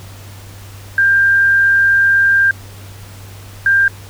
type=tone pair in turn; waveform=sine; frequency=1592 / 1592 Hz; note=G6 / G6; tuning=+26 / +26 cents; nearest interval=unison; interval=0 cents; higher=neither; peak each=-8 dBFS; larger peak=neither; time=0.98-2.51 / 3.66-3.88 s; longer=first; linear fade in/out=2 ms; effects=added 98 Hz sine -33 dBFS peak until 4.09 s + pink hiss -39 dBFS RMS until 4.09 s